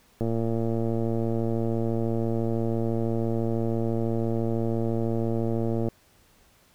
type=click train; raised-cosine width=2 ms; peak=-15 dBFS; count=648; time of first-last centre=0.21-5.885 s; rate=114 Hz; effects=pink hiss -60 dBFS RMS until 6.74 s